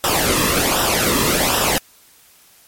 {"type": "noise with flanger", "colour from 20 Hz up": "pink", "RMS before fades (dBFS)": -17, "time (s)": [0.04, 1.78], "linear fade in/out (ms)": 0, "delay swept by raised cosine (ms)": [0.45, 1.37], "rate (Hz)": 1.3, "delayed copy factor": -0.65, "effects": ["white hiss -50 dBFS RMS until 2.67 s", "MP3 64 kbps"]}